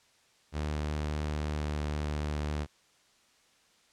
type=tone with pitch glide; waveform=sawtooth; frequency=75.3 to 74.69 Hz; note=D2 to D2; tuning=+44 to +30 cents; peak=-27 dBFS; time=0.52-2.67 s; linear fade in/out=50 ms; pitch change=-14 cents; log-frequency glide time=1.53-1.7 s; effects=white hiss -65 dBFS RMS until 3.92 s + low-pass 7000 Hz 12 dB/octave